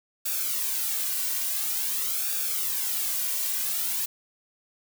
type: noise with flanger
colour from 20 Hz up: blue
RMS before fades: -28 dBFS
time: 0.25-4.06 s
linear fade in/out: 10 ms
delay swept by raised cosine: 0.97 to 2.37 ms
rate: 0.48 Hz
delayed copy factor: -0.7
effects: none